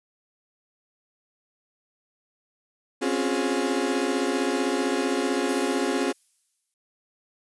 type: chord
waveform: 35% pulse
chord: Db major seventh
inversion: third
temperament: equal with one note detuned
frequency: 261.6 / 277.2 / 355.7 / 415.3 Hz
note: C4 / Db4 / F4 / Ab4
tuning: 0 / 0 / +32 / 0 cents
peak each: -27 dBFS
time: 3.01-6.13 s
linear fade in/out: 20 ms
type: noise with exponential decay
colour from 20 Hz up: violet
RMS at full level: -33 dBFS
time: 5.49-6.74 s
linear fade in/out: 1 ms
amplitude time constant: 270 ms
effects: resampled to 24000 Hz